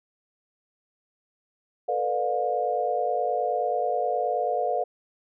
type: chord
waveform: sine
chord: B half-diminished seventh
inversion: third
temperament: just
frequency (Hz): 444.5 / 493.9 / 592.7 / 711.2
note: A4 / B4 / D5 / F5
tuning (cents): +18 / 0 / +16 / +31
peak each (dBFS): -31 / -29 / -30 / -26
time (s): 1.88-4.84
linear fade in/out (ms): 10
effects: none